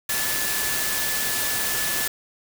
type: tone in noise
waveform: sine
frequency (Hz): 1735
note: A6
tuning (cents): -25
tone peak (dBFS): -31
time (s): 0.09-2.08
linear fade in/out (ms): 5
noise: white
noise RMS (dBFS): -25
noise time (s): 0.09-2.08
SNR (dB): -9
effects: none